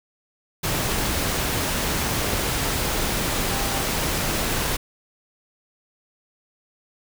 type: tone in noise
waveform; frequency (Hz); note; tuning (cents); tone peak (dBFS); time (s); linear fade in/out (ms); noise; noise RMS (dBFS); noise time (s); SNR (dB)
sine; 793; G5; +20; -33; 3.5-3.84; 10; pink; -24; 0.63-4.77; -12
effects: none